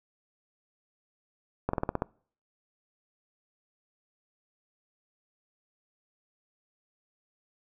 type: slowing click train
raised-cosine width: 1 ms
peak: -13 dBFS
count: 7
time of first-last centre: 1.69-2.021 s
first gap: 44 ms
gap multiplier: 1.09
effects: noise-tail reverb RT60 0.5 s tail -25 dB re dry